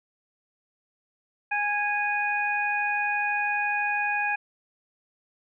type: harmonic tone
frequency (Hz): 826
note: G#5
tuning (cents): -10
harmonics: 1 / 2 / 3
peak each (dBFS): -28 / -28 / -28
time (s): 1.51-4.36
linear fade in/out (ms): 10
effects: none